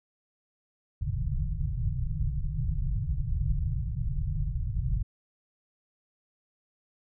pink low-pass noise, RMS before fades -29 dBFS, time 1.01-5.03 s, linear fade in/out 10 ms, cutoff 160 Hz, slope 96 dB/octave, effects none

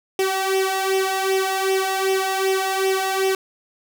sawtooth tone with flanger, 383 Hz, G4, 40 cents flat, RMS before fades -21 dBFS, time 0.19-3.35 s, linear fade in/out 2 ms, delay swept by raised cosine 0.34 to 1.54 ms, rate 2.6 Hz, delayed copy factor +0.7, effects none

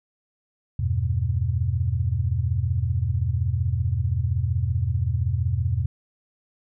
sine chord, E minor, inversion none, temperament equal, 82.41 / 98 / 123.47 Hz, E2 / G2 / B2, 0 / 0 / 0 cents, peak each -25 dBFS, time 0.79-5.86 s, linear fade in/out 5 ms, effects none

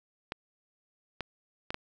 clicks, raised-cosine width 0.3 ms, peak -18 dBFS, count 4, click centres 0.321 / 1.207 / 1.705 / 1.744 s, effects none

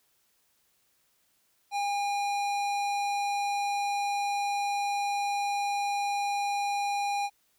sine tone with hard clipping, 810 Hz, G#5, 43 cents flat, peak -29 dBFS, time 1.71-7.3 s, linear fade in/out 50 ms, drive 16 dB, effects white hiss -70 dBFS RMS until 7.58 s

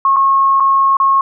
sine tone with dropouts, 1088 Hz, C#6, 33 cents flat, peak -8 dBFS, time 0.05-1.21 s, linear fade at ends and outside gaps 2 ms, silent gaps 0.162-0.166 / 0.6-0.604 / 0.969-1 s, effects none

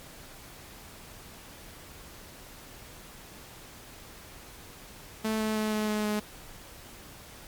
sawtooth tone with pitch steps, 218.7 / 217.1 / 215.4 / 213.8 / 212.2 / 210.6 Hz, A3 / A3 / A3 / A3 / G#3 / G#3, -10 / -23 / -37 / -49 / +38 / +24 cents, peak -23 dBFS, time 5.24-6.2 s, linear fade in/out 10 ms, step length 160 ms, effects pink hiss -48 dBFS RMS until 7.47 s + MP3 96 kbps

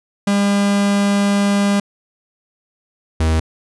45% pulse tone pair in turn, 201.3 / 79.89 Hz, G3 / D#2, +46 / +46 cents, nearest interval octave + major third, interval 1600 cents, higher first, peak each -13 dBFS, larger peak neither, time 0.27-1.8 / 3.2-3.4 s, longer first, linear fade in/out 5 ms, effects resampled to 24000 Hz

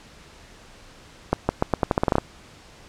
accelerating click train, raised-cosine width 1 ms, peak -4 dBFS, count 12, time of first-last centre 1.33-2.183 s, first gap 160 ms, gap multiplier 0.84, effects pink hiss -48 dBFS RMS until 2.88 s + low-pass 7000 Hz 12 dB/octave

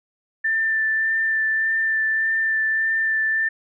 sine tone with vibrato, 1777 Hz, A6, 17 cents sharp, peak -18 dBFS, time 0.44-3.49 s, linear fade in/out 10 ms, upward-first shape sine, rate 1.7 Hz, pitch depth 13 cents each way, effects none

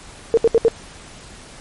sine tone bursts, 457 Hz, A#4, 34 cents flat, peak -9 dBFS, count 4, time 0.34-0.682 s, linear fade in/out 0 ms, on 33 ms, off 70 ms, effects pink hiss -40 dBFS RMS until 1.6 s + MP3 48 kbps

